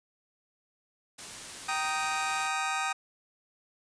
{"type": "noise", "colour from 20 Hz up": "white", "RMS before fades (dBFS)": -42, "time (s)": [1.18, 2.48], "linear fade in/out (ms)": 10}
{"type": "chord", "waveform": "25% pulse", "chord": "Eb major", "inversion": "first", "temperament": "just", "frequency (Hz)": [777.8, 933.4, 1244.5], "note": ["G5", "Bb5", "Eb6"], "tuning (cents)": [-14, 2, 0], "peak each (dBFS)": [-29, -33, -28], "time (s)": [1.68, 2.93], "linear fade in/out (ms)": 10}
{"effects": ["resampled to 22050 Hz"]}